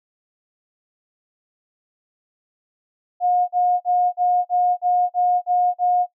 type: tone bursts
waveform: sine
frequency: 718 Hz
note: F5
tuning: 48 cents sharp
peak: -15 dBFS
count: 9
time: 3.2-6.064 s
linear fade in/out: 50 ms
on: 280 ms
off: 43 ms
effects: noise-tail reverb RT60 0.1 s tail -19 dB re dry